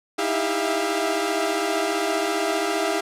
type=tone cluster; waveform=sawtooth; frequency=311.5 / 326.6 / 399.6 / 656 / 696 Hz; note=D#4 / E4 / G4 / E5 / F5; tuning=+2 / -16 / +33 / -9 / -6 cents; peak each=-28 / -25 / -22 / -25 / -24 dBFS; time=0.18-3.01 s; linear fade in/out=10 ms; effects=low-pass 11000 Hz 12 dB/octave